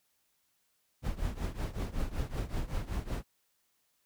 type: noise with tremolo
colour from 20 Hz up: brown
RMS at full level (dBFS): -31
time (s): 1.02-3.24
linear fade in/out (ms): 50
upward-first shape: triangle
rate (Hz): 5.3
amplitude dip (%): 90
effects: white hiss -75 dBFS RMS until 4.05 s